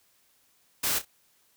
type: noise with echo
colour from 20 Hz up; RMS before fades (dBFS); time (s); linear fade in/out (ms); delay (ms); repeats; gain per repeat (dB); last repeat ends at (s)
white; -27; 0.83-0.99; 10; 31; 2; -12; 1.052
effects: white hiss -66 dBFS RMS until 1.56 s